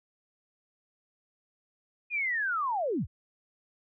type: linear sweep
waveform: sine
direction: down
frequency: 2489 to 39.77 Hz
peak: -27 dBFS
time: 2.1-3.07 s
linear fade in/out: 50 ms
effects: none